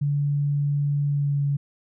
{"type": "tone with pitch glide", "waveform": "sine", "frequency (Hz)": [143.9, 141.92], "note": ["D3", "C#3"], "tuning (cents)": [-35, 41], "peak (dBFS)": -20, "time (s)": [0.01, 1.57], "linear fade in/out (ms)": 10, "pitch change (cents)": -24, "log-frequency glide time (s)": [1.05, 1.44], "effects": []}